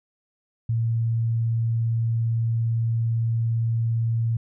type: tone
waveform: sine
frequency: 114.7 Hz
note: A#2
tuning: 28 cents flat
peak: -20 dBFS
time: 0.69-4.37 s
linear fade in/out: 5 ms
effects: none